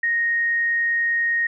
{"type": "tone", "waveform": "sine", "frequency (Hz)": 1865, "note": "A#6", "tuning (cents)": 0, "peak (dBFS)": -18, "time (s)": [0.03, 1.47], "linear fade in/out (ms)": 5, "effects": []}